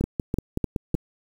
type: two click trains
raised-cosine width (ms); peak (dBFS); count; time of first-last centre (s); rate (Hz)
3; -10 / -11; 4 / 6; 0.04-0.944 / 0.01-0.95; 3.32 / 5.32
effects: 7-bit